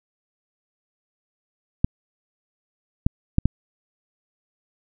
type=clicks; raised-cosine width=5 ms; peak=-4 dBFS; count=4; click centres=1.845 / 3.065 / 3.384 / 3.456 s; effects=none